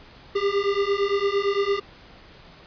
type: beating tone pair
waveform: square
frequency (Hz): 395.4 / 404.2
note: G4 / G#4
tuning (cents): +15 / -47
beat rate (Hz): 8.8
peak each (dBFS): -25 / -24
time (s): 0.35-1.8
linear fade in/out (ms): 10
effects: pink hiss -48 dBFS RMS until 2.66 s + resampled to 11025 Hz